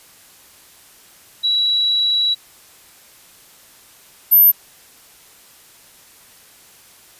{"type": "tone pair in turn", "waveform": "sine", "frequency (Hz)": [3909, 13005], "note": ["B7", "G#9"], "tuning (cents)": [-19, -37], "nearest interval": "octave + major sixth", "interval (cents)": 2082, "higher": "second", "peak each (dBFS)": [-14, -6], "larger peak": "second", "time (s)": [[1.43, 2.35], [4.31, 4.52]], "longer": "first", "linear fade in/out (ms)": 20, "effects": ["white hiss -47 dBFS RMS until 7.19 s", "resampled to 32000 Hz"]}